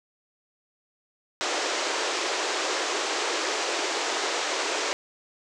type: band-pass noise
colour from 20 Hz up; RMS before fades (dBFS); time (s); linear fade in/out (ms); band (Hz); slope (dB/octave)
pink; -28; 1.41-4.93; 0; 330 to 7500; 48
effects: none